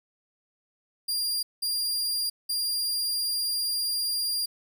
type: tone bursts at uneven times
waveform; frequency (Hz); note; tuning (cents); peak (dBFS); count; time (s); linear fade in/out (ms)
sawtooth; 4795; D8; +35; -23; 3; 1.08-1.43 / 1.62-2.3 / 2.49-4.46; 10
effects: none